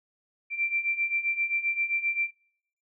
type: beating tone pair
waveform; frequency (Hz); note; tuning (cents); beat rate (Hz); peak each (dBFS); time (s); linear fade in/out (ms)
sine; 2349 / 2356.6; D7 / D7; 0 / +5; 7.6; -31 / -27; 0.5-2.31; 50
effects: noise-tail reverb RT60 0.7 s tail -26 dB re dry